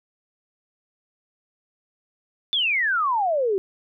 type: exponential sweep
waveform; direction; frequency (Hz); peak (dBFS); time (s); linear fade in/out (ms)
sine; down; 3563 to 370.5; -19; 2.53-3.58; 0
effects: none